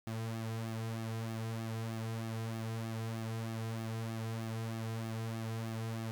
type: tone with flanger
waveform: sawtooth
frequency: 112.7 Hz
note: A2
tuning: 42 cents sharp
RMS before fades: -39 dBFS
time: 0.07-6.11 s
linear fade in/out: 0 ms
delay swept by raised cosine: 2 to 3.5 ms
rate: 3.2 Hz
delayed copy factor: -0.75
effects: none